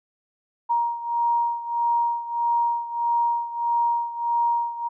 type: beating tone pair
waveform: sine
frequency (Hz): 941 / 942.6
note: A#5 / A#5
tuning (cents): +16 / +19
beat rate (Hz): 1.6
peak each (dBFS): -22 / -26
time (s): 0.69-4.89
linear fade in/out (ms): 20
effects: none